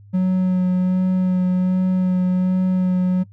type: tone with vibrato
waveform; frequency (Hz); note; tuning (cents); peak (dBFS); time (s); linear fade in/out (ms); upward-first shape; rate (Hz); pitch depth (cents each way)
triangle; 183.9; F#3; -10; -13; 0.13-3.24; 20; sine; 1.3; 14
effects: noise-tail reverb RT60 0.1 s tail -24 dB re dry + added 101 Hz sine -42 dBFS peak until 3.32 s